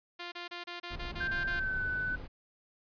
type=tone bursts; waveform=5% pulse; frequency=349.2 Hz; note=F4; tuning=in tune; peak=-28 dBFS; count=9; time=0.19-1.6 s; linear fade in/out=10 ms; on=130 ms; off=30 ms
type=noise; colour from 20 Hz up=brown; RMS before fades=-41 dBFS; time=0.9-2.28 s; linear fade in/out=20 ms
type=tone with pitch glide; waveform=sine; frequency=1568 to 1502.4 Hz; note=G6 to F#6; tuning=0 to +26 cents; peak=-31 dBFS; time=1.2-2.16 s; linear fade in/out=10 ms; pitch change=-74 cents; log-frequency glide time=1.48-1.84 s
effects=resampled to 11025 Hz